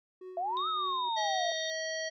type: tone with tremolo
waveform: triangle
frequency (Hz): 370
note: F#4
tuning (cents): 0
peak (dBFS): -39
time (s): 0.21-1.09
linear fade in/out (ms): 5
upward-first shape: triangle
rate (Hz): 3.4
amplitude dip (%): 75
type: exponential two-way sweep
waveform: sine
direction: up then down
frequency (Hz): 659.3 to 1318.5 to 659.3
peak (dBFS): -30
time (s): 0.37-1.52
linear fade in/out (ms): 2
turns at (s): 0.68
type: tone with pitch glide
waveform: sine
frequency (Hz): 3706 to 3676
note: A#7 to A#7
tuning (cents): -11 to -25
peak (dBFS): -37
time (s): 0.57-1.7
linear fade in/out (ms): 0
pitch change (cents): -14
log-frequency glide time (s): 1.14-1.56
type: harmonic tone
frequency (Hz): 639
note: D#5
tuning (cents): +46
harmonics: 1 / 3 / 5 / 7 / 9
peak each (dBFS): -36 / -38 / -44 / -42 / -43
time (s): 1.16-2.1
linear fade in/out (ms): 20
effects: none